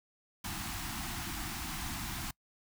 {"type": "band-stop noise", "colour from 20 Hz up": "pink", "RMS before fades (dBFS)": -39, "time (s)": [0.44, 2.31], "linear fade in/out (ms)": 5, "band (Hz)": [350, 690], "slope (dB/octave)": 96, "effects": ["noise-tail reverb RT60 0.1 s tail -25 dB re dry"]}